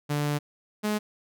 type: tone pair in turn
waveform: sawtooth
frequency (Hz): 146.83 / 211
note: D3 / G#3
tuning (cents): 0 / +28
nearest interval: tritone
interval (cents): 628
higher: second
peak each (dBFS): -21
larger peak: neither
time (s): 0.09-0.39 / 0.83-0.99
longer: first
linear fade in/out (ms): 20
effects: none